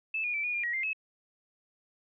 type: tone with pitch steps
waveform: sine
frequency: 2623 / 2441 / 2324 / 2449 / 2404 / 1904 / 2096 / 2582 Hz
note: E7 / D#7 / D7 / D#7 / D7 / A#6 / C7 / E7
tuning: -9 / -34 / -19 / -28 / +40 / +36 / +2 / -37 cents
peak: -29 dBFS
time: 0.14-0.932 s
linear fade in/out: 5 ms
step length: 99 ms
effects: none

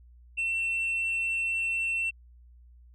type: tone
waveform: sine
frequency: 2698 Hz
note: E7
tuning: 40 cents sharp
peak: -24 dBFS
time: 0.37-2.11 s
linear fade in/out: 20 ms
effects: tanh soft clip ceiling -25 dBFS + added 60 Hz sine -51 dBFS peak until 2.94 s

